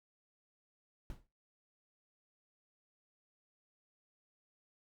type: noise with exponential decay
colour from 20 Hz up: brown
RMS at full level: -41 dBFS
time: 1.1-1.27 s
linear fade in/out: 1 ms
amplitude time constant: 36 ms
effects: noise-tail reverb RT60 0.4 s tail -25 dB re dry